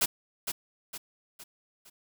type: noise with echo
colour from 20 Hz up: white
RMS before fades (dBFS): -25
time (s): 0.01-0.06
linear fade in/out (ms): 10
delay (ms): 460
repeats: 4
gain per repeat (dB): -7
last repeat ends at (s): 1.9
effects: none